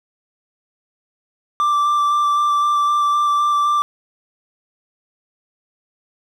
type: tone with vibrato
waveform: triangle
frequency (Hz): 1174.7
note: D6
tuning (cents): 0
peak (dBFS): -12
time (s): 1.6-3.82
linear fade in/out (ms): 0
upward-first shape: square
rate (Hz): 3.9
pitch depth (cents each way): 9
effects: none